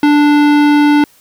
sine tone with hard clipping, 293.7 Hz, D4, in tune, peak -8 dBFS, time 0.03-1.04 s, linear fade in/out 2 ms, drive 18 dB, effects white hiss -48 dBFS RMS until 1.2 s

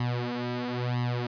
sawtooth tone with flanger, 122.4 Hz, B2, 15 cents flat, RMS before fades -30 dBFS, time 0-1.27 s, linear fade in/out 5 ms, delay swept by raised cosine 1 to 5.1 ms, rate 1 Hz, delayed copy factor +0.9, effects resampled to 11025 Hz

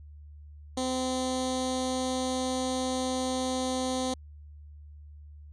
10% pulse tone with notch filter, 257.2 Hz, C4, 30 cents flat, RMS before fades -30 dBFS, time 0.77-4.14 s, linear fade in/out 5 ms, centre 1500 Hz, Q 0.56, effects added 74 Hz sine -45 dBFS peak until 5.52 s + resampled to 22050 Hz

